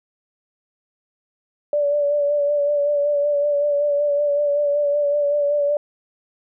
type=tone with vibrato; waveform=sine; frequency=580 Hz; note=D5; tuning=22 cents flat; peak=-16 dBFS; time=1.73-5.77 s; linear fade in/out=2 ms; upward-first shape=sine; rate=5.3 Hz; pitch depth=29 cents each way; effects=none